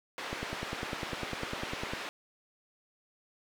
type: band-pass noise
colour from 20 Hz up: white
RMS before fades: -40 dBFS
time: 0.18-2.09 s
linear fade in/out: 0 ms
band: 280 to 2600 Hz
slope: 12 dB/octave
type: click train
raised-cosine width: 2 ms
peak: -22 dBFS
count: 17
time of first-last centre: 0.33-1.935 s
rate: 9.97 Hz
effects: none